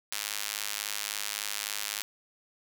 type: tone with high-pass filter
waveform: sawtooth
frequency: 103.6 Hz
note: G#2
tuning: 4 cents flat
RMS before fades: -35 dBFS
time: 0.12-2.02 s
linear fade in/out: 0 ms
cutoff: 2700 Hz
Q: 0.51
effects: none